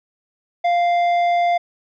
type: tone with tanh clipping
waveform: sine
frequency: 697 Hz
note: F5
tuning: 4 cents flat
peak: -16 dBFS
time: 0.64-1.58 s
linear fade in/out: 10 ms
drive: 9 dB
effects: none